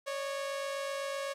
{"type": "tone pair together", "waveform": "sawtooth", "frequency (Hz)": [553.1, 601], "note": ["C#5", "D5"], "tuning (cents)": [-4, 40], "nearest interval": "minor second", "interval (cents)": 144, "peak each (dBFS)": [-31, -39], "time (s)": [0.06, 1.34], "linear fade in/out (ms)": 20, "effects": ["low-pass 10000 Hz 12 dB/octave", "11-bit"]}